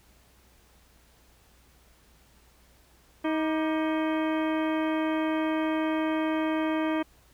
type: harmonic tone with a mistuned harmonic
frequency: 315.2 Hz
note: D#4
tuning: 23 cents sharp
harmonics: 1 / 2 / 3 / 4 / 5 / 6 / 7 / 8 / 10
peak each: -26 / -32 / -36 / -38 / -40 / -42 / -43 / -44 / -46 dBFS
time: 3.24-7.03 s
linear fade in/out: 10 ms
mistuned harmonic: 4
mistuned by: -93 cents
effects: added 60 Hz sine -61 dBFS peak until 7.33 s + pink hiss -61 dBFS RMS until 7.33 s

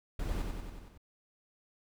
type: noise with echo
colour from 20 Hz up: brown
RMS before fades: -36 dBFS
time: 0.19-0.42 s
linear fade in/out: 5 ms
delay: 93 ms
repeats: 6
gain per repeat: -3 dB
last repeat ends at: 0.978 s
effects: none

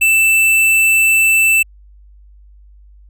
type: tone with tanh clipping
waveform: sine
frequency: 2654 Hz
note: E7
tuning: 11 cents sharp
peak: -10 dBFS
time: 0.01-1.63 s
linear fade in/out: 10 ms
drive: 18 dB
effects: added 50 Hz sine -40 dBFS peak until 3.09 s

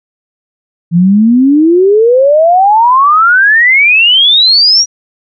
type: exponential sweep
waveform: sine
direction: up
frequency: 164.81 to 5810 Hz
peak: -3 dBFS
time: 0.91-4.86 s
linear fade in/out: 50 ms
effects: none

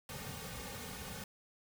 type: noise with comb filter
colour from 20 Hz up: pink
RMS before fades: -45 dBFS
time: 0.09-1.24 s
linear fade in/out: 2 ms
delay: 3 ms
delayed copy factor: -0.85
effects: none

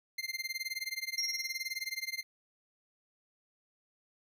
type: tone with tremolo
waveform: 25% pulse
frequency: 2093 Hz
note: C7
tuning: in tune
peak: -29 dBFS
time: 0.18-2.23 s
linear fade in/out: 5 ms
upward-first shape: sine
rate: 19 Hz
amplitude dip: 95%
type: tone with exponential decay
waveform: sine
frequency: 5588 Hz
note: F8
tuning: in tune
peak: -30 dBFS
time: 1.18-2.1 s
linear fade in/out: 1 ms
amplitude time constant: 200 ms
effects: none

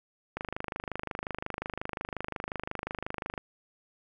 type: click train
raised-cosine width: 0.5 ms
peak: -18 dBFS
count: 78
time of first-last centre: 0.37-3.378 s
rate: 25.6 Hz
effects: 10-bit

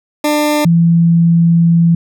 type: tone pair in turn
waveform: 20% pulse / sine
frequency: 298.5 / 168.21 Hz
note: D4 / E3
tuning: +28 / +35 cents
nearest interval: minor seventh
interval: 993 cents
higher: first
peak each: -6 dBFS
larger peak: neither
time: 0.24-0.65 / 0.65-1.95 s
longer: second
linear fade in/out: 5 ms
effects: none

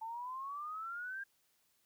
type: exponential sweep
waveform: sine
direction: up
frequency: 880 to 1618 Hz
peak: -40 dBFS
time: 0.01-1.24 s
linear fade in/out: 10 ms
effects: white hiss -75 dBFS RMS until 1.85 s

